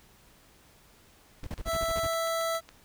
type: noise bursts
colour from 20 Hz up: brown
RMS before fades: -35 dBFS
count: 9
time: 1.43-2.069 s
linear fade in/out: 5 ms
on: 39 ms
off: 36 ms
type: click train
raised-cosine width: 0.2 ms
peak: -29 dBFS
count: 10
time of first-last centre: 1.44-2.69 s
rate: 7.2 Hz
type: tone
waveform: 25% pulse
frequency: 660 Hz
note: E5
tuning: 2 cents sharp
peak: -24 dBFS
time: 1.65-2.61 s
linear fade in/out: 50 ms
effects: pink hiss -59 dBFS RMS until 2.84 s